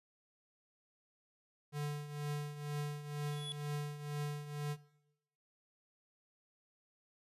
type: tone with tremolo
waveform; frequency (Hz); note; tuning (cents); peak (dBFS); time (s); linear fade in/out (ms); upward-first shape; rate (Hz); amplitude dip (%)
square; 147; D3; +2; -36; 1.72-4.77; 50; triangle; 2.1; 75
type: tone with exponential growth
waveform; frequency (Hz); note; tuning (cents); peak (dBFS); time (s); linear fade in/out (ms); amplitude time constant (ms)
square; 3402; G#7; +41; -38; 3.15-3.52; 0; 80
effects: noise-tail reverb RT60 0.9 s tail -20 dB re dry + resampled to 32000 Hz